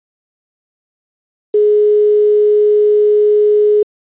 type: tone with quantisation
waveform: sine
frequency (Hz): 419.3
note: G#4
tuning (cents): +17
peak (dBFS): -7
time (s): 1.54-3.83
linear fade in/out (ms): 5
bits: 6
effects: resampled to 8000 Hz